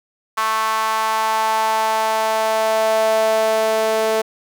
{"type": "tone with high-pass filter sweep", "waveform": "sawtooth", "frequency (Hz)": 220.1, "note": "A3", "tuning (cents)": 1, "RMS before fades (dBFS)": -18, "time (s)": [0.37, 4.22], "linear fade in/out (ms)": 10, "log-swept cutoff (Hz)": [1100, 530], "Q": 4.5, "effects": []}